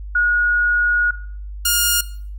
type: tone pair in turn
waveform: sine / 5% pulse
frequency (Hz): 1447 / 1420.5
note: F#6 / F6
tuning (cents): -39 / +29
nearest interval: unison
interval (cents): 32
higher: first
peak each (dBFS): -13 / -3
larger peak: second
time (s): 0.15-1.11 / 1.65-2.01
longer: first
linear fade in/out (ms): 5
effects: noise-tail reverb RT60 0.5 s tail -18 dB re dry + added 50 Hz sine -28 dBFS peak until 2.38 s